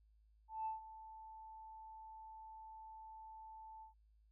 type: tone with ADSR envelope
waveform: sine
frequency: 880 Hz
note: A5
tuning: in tune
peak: -37 dBFS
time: 0.48-3.94 s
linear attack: 180 ms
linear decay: 140 ms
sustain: -15 dB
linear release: 120 ms
effects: tanh soft clip ceiling -33 dBFS + added 53 Hz sine -67 dBFS peak until 4.31 s